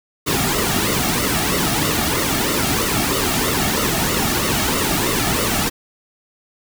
pink noise with flanger, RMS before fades -19 dBFS, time 0.26-5.7 s, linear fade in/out 20 ms, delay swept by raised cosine 1.2 to 2.03 ms, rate 3.1 Hz, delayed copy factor -0.7, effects none

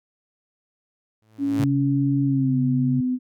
sawtooth tone with exponential growth, 109.2 Hz, A2, 13 cents flat, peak -19 dBFS, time 1.22-1.64 s, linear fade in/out 0 ms, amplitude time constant 90 ms
sine tone with pitch glide, 280.3 to 252.6 Hz, C#4 to B3, +19 to +39 cents, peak -20 dBFS, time 1.38-3.19 s, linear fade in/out 50 ms, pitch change -180 cents, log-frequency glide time 2.24-2.61 s
sine tone, 135.4 Hz, C#3, 40 cents flat, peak -21 dBFS, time 1.59-3.01 s, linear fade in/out 10 ms
effects none

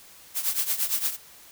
blue noise with tremolo, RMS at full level -23 dBFS, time 0.34-1.17 s, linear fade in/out 50 ms, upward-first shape triangle, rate 8.7 Hz, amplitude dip 85%, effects white hiss -50 dBFS RMS until 1.51 s

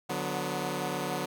10% pulse chord, B minor, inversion first, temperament equal with one note detuned, 146.83 / 182.56 / 246.9 Hz, D3 / F#3 / B3, 0 / -23 / 0 cents, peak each -27 / -26 / -28 dBFS, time 0.09-1.26 s, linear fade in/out 10 ms, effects none

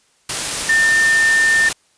sine tone in noise, 1800 Hz, A6, 39 cents sharp, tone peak -11 dBFS, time 0.69-1.69 s, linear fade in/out 5 ms, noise white, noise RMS -21 dBFS, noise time 0.29-1.73 s, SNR +7 dB, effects white hiss -58 dBFS RMS until 1.97 s + resampled to 22050 Hz

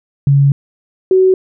sine tone pair in turn, 140 / 375.3 Hz, C#3 / F#4, +18 / +25 cents, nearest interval octave + perfect fourth, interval 1707 cents, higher second, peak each -6 dBFS, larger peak neither, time 0.27-0.52 / 1.11-1.34 s, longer first, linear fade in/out 2 ms, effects none

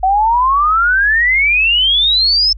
sine exponential sweep, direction up, 742 to 5320 Hz, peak -9 dBFS, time 0.03-2.53 s, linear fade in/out 5 ms, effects added 50 Hz sine -27 dBFS peak until 2.57 s

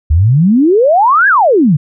sine exponential two-way sweep, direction up then down, 70.8 to 1700 to 133.4 Hz, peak -5 dBFS, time 0.1-1.77 s, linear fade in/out 10 ms, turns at 1.28 s, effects none

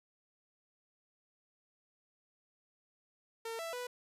sawtooth tone with pitch steps, 454.9 / 663 / 493.2 Hz, A#4 / E5 / B4, -42 / +10 / -2 cents, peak -35 dBFS, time 3.45-3.87 s, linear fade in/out 5 ms, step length 140 ms, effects resampled to 32000 Hz

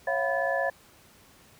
sine tone cluster, 549 / 678 / 735 / 994 / 1730 Hz, C#5 / E5 / F#5 / B5 / A6, -17 / +49 / -12 / +11 / -30 cents, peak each -29 / -30 / -33 / -37 / -30 dBFS, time 0.07-0.7 s, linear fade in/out 5 ms, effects pink hiss -56 dBFS RMS until 1.59 s + high-pass 60 Hz 12 dB/octave

